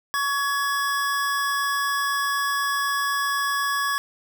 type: tone pair together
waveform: square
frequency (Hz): 1123 / 1682.6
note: C#6 / G#6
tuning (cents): +22 / +22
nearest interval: perfect fifth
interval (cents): 700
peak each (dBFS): -25 / -26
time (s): 0.14-3.98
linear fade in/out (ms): 0
effects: 8-bit